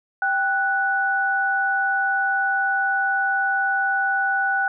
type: tone pair together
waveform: sine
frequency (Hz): 784 / 1480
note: G5 / F#6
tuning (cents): 0 / 0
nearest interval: major seventh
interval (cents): 1100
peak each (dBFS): -23 / -20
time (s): 0.22-4.68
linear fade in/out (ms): 2
effects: none